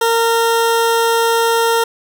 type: tone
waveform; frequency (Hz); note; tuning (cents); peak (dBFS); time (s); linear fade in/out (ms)
20% pulse; 460.2; A#4; -22; -7; 0.01-1.84; 5
effects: none